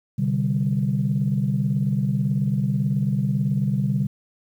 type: chord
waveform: sine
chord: C suspended second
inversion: none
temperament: equal with one note detuned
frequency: 128.57 / 146.83 / 196 Hz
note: C3 / D3 / G3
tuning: -30 / 0 / 0 cents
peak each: -23 dBFS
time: 0.18-4.07 s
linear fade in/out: 10 ms
effects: tanh soft clip ceiling -11 dBFS + 9-bit